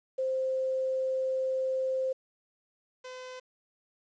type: tone pair in turn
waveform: sine / sawtooth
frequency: 523.3 / 509.3 Hz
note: C5 / C5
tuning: 0 / -47 cents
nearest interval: unison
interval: 47 cents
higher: first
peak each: -27 / -37 dBFS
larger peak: first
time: 0.18-2.13 / 3.04-3.4 s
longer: first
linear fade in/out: 10 ms
effects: resampled to 16000 Hz + 10-bit